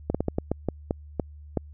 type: slowing click train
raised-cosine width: 2 ms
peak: -11 dBFS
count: 10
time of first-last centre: 0.1-1.573 s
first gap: 46 ms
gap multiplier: 1.3
effects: added 74 Hz sine -42 dBFS peak until 1.73 s